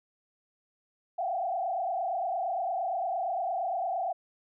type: tone with frequency modulation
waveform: sine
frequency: 725 Hz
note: F#5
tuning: 35 cents flat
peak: -28 dBFS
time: 1.18-4.13 s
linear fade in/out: 10 ms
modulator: 28.7 Hz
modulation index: 2
effects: none